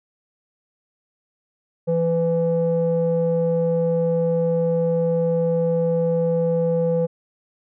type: tone with low-pass filter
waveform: square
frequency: 166.8 Hz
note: E3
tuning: 21 cents sharp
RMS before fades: -20 dBFS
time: 1.87-7.07 s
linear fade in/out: 20 ms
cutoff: 550 Hz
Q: 7.6
effects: none

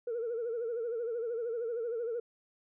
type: tone with vibrato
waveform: sine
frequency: 465.7 Hz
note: A#4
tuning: 2 cents flat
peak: -31 dBFS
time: 0.07-2.2 s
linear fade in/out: 5 ms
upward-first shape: sine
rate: 13 Hz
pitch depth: 84 cents each way
effects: tanh soft clip ceiling -29 dBFS

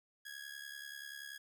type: tone with amplitude modulation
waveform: sawtooth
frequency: 1661.2 Hz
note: G#6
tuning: in tune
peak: -39 dBFS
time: 0.25-1.38 s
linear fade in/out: 10 ms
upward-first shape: sine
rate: 70.4 Hz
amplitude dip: 75%
effects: none

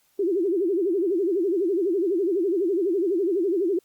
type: tone with vibrato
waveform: sine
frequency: 366.6 Hz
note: F#4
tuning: 16 cents flat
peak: -20 dBFS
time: 0.19-3.79 s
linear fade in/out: 5 ms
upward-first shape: sine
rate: 12 Hz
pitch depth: 200 cents each way
effects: white hiss -65 dBFS RMS until 3.84 s + Opus 48 kbps

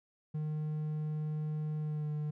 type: tone with pitch glide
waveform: triangle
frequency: 153.1 to 150.12 Hz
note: D#3 to D3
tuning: -28 to +38 cents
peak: -31 dBFS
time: 0.34-2.31 s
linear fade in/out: 10 ms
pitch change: -34 cents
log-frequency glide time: 1.79-2.12 s
effects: none

